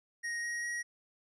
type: tone with pitch steps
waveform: square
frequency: 1873 / 1886 / 1899.1 Hz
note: A#6 / A#6 / A#6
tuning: +8 / +20 / +32 cents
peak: -35 dBFS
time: 0.23-0.83 s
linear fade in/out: 20 ms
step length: 200 ms
effects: resampled to 22050 Hz